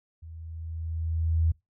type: tone with level ramp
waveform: sine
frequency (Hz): 81.4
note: E2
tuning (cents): -21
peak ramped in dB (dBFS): -41 to -19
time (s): 0.22-1.52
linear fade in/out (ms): 10
effects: noise-tail reverb RT60 0.2 s tail -24 dB re dry